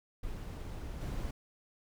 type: noise with level steps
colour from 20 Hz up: brown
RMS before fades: -41 / -37 dBFS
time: 0.23-1.31 s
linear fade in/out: 5 ms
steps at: 1 s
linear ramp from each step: 20 ms
effects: none